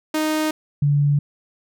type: tone pair in turn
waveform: sawtooth / sine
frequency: 310.1 / 144.25 Hz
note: D#4 / D3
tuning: -6 / -31 cents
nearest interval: octave + minor second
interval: 1325 cents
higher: first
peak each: -15 / -14 dBFS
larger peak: second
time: 0.14-0.51 / 0.82-1.19 s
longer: neither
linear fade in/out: 5 ms
effects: none